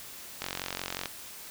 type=click train; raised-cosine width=0.2 ms; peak=-15 dBFS; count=30; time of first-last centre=0.42-1.057 s; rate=45.5 Hz; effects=white hiss -45 dBFS RMS until 1.5 s